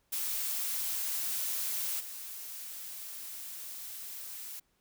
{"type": "noise with level steps", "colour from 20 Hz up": "blue", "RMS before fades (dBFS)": [-34, -43], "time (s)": [0.12, 4.6], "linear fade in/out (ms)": 10, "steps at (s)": 1.99, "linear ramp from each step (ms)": 20, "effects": ["pink hiss -74 dBFS RMS until 4.8 s"]}